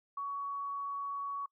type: tone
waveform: sine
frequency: 1123 Hz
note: C#6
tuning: 22 cents sharp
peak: -35 dBFS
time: 0.17-1.46 s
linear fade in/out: 5 ms
effects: noise-tail reverb RT60 0.1 s tail -24 dB re dry